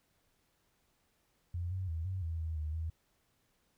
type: tone with pitch steps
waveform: sine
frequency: 87.1 / 93.6 / 81.3 / 94 / 82 / 80.4 / 76.7 / 80.7 Hz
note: F2 / F#2 / E2 / F#2 / E2 / E2 / D#2 / E2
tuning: -4 / +20 / -23 / +28 / -9 / -43 / -24 / -36 cents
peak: -34 dBFS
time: 1.54-2.9 s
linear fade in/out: 5 ms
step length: 170 ms
effects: pink hiss -75 dBFS RMS until 3.77 s